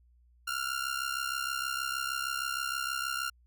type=ring-modulated tone; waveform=sawtooth; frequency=1396.9 Hz; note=F6; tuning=in tune; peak=-25 dBFS; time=0.47-3.3 s; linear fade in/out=10 ms; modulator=33.2 Hz; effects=added 60 Hz sine -60 dBFS peak until 3.46 s